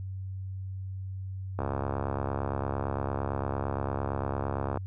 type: click train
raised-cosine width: 1 ms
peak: -17 dBFS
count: 220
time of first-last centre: 1.59-4.773 s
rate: 68.8 Hz
effects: added 95 Hz sine -34 dBFS peak until 4.86 s